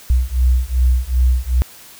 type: beating tone pair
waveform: sine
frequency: 61.4 / 64 Hz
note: B1 / C2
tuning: -9 / -38 cents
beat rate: 2.6 Hz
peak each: -15 dBFS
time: 0.1-1.62 s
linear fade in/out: 0 ms
effects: white hiss -41 dBFS RMS until 1.99 s